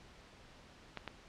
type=clicks; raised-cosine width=0.3 ms; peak=-24 dBFS; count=2; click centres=0.973 / 1.077 s; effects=pink hiss -58 dBFS RMS until 1.28 s + low-pass 5000 Hz 12 dB/octave